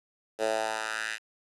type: tone with high-pass filter sweep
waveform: 10% pulse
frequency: 110 Hz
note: A2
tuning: in tune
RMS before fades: -31 dBFS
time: 0.38-1.19 s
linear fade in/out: 50 ms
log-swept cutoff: 480 to 2100 Hz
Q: 2.5
effects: resampled to 24000 Hz + 8-bit